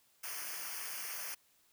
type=noise with comb filter; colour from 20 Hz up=white; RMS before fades=-42 dBFS; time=0.23-1.35 s; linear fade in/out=10 ms; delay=0.26 ms; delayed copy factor=-0.9; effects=white hiss -70 dBFS RMS until 1.72 s